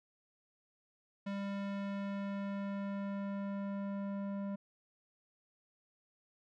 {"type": "tone with low-pass filter sweep", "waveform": "square", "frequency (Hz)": 198.9, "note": "G3", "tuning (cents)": 25, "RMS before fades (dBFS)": -39, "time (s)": [1.26, 4.56], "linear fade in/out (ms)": 10, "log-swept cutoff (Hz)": [3300, 940], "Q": 0.74, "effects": []}